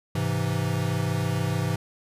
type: chord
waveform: square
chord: Ab augmented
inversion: none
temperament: equal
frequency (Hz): 103.83 / 130.81 / 164.81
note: Ab2 / C3 / E3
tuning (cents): 0 / 0 / 0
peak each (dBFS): -29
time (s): 0.15-1.76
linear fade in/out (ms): 5
effects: resampled to 32000 Hz